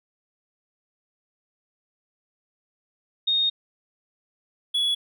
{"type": "tone pair in turn", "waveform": ["sine", "triangle"], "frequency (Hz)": [3704, 3383], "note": ["A#7", "G#7"], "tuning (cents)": [-12, 31], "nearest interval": "major second", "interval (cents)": 157, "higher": "first", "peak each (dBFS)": -19, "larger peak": "neither", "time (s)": [[3.27, 3.5], [4.74, 4.95]], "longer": "first", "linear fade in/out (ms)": 10, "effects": []}